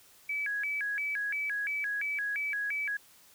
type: tone with vibrato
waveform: sine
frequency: 1955 Hz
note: B6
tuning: 18 cents flat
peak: -30 dBFS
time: 0.29-2.97 s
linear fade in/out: 5 ms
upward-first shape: square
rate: 2.9 Hz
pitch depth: 280 cents each way
effects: white hiss -59 dBFS RMS until 3.34 s